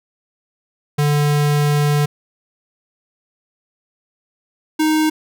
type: tone pair in turn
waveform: square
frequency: 146.83 / 311.1 Hz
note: D3 / D#4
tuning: 0 / 0 cents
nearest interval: octave + minor second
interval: 1300 cents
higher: second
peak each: -14 dBFS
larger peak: neither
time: 0.98-2.06 / 4.79-5.1 s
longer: first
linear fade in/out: 10 ms
effects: none